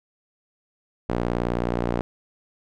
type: tone with band-pass filter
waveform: sawtooth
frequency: 59.4 Hz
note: A#1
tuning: 33 cents sharp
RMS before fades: -25 dBFS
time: 1.09-2.01 s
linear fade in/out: 0 ms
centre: 460 Hz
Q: 0.64
effects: none